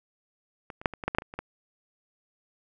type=clicks; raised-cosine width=0.5 ms; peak=-24 / -27 / -7 / -23 / -20 / -11 / -14 / -6 / -26 / -26 / -17 dBFS; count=11; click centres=0.702 / 0.815 / 0.858 / 0.937 / 1.038 / 1.08 / 1.149 / 1.185 / 1.221 / 1.339 / 1.39 s; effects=none